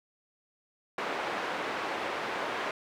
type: band-pass noise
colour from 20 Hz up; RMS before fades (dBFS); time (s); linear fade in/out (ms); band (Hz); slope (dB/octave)
pink; -34; 0.98-2.71; 2; 450 to 2200; 12
effects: none